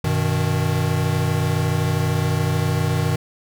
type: chord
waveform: square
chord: G augmented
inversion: none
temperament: equal with one note detuned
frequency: 96.04 / 123.47 / 155.56 Hz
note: G2 / B2 / D#3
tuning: -35 / 0 / 0 cents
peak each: -24 / -24 / -22 dBFS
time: 0.04-3.16 s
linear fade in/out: 5 ms
effects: none